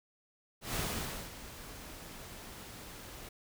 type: noise with ADSR envelope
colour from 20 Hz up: pink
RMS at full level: -34 dBFS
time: 0.61-3.29 s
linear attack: 150 ms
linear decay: 550 ms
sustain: -14 dB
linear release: 5 ms
effects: none